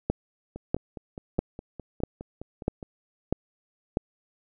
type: two click trains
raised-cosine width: 2 ms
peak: -10 / -24 dBFS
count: 7 / 12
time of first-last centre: 0.1-3.971 / 0.56-2.828 s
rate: 1.55 / 4.85 Hz
effects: none